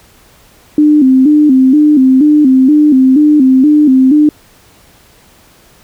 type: tone with vibrato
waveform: sine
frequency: 280 Hz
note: C#4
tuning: 18 cents sharp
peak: -3 dBFS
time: 0.78-4.29 s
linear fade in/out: 2 ms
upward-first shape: square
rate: 2.1 Hz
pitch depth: 120 cents each way
effects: pink hiss -44 dBFS RMS until 5.83 s